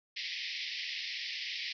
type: band-pass noise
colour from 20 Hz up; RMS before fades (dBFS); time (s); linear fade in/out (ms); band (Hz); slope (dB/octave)
pink; -39; 0.16-1.73; 10; 1900 to 5400; 96
effects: none